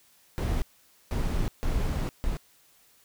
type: noise bursts at uneven times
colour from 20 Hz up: brown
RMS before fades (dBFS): -27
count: 4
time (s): 0.38-0.62 / 1.11-1.48 / 1.63-2.09 / 2.24-2.37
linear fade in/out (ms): 0
effects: white hiss -61 dBFS RMS until 3.04 s